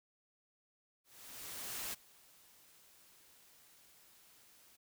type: noise with ADSR envelope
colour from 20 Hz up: white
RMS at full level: -41 dBFS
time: 1.04-4.77 s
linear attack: 890 ms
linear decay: 20 ms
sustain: -23 dB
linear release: 18 ms
effects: none